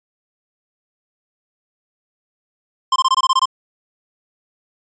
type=tone bursts; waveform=square; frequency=1051 Hz; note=C6; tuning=7 cents sharp; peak=-12 dBFS; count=9; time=2.92-3.456 s; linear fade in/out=5 ms; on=40 ms; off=22 ms; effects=resampled to 16000 Hz